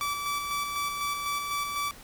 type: tone with tremolo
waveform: sawtooth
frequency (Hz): 1156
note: D6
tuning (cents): -28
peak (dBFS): -24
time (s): 0.01-1.91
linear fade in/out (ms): 0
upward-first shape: square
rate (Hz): 4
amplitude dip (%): 35
effects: pink hiss -49 dBFS RMS until 2.03 s